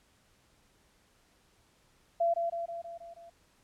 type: tone with echo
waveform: sine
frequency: 679 Hz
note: F5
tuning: 49 cents flat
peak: -24 dBFS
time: 2.2-2.34 s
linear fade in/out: 10 ms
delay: 160 ms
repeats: 6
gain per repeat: -4 dB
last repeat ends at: 3.3 s
effects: pink hiss -67 dBFS RMS until 3.63 s + low-pass 11000 Hz 12 dB/octave

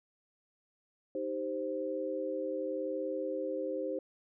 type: chord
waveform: sine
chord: C minor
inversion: first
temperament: equal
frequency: 311.1 / 392 / 523.3 Hz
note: Eb4 / G4 / C5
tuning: 0 / 0 / 0 cents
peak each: -39 / -39 / -35 dBFS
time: 1.15-3.99 s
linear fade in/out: 2 ms
effects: none

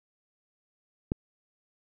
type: click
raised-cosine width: 3 ms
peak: -14 dBFS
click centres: 1.119 s
effects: none

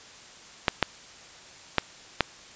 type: clicks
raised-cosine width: 0.3 ms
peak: -3 dBFS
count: 4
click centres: 0.682 / 0.827 / 1.783 / 2.207 s
effects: white hiss -48 dBFS RMS until 2.55 s + resampled to 16000 Hz

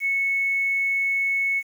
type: tone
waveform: sine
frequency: 2204 Hz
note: C#7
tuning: 11 cents flat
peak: -20 dBFS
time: 0-1.63 s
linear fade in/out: 50 ms
effects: 8-bit

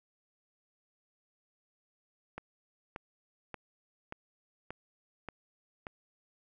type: click train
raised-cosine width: 0.5 ms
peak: -25 dBFS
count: 7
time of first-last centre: 2.38-5.868 s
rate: 1.72 Hz
effects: none

